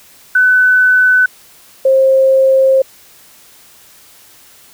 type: tone pair in turn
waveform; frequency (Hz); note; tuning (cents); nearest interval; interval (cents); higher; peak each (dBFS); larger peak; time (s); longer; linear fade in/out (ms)
sine; 1504 / 531.7; F#6 / C5; +28 / +28; octave + tritone; 1800; first; -6; neither; 0.35-1.26 / 1.85-2.82; second; 5
effects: white hiss -43 dBFS RMS until 4.73 s